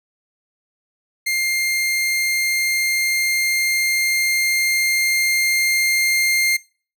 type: tone with level ramp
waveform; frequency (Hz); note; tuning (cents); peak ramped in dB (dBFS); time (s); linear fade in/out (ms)
sawtooth; 2111; C7; +15; -15 to -12; 1.26-6.57; 10
effects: noise-tail reverb RT60 0.4 s tail -23 dB re dry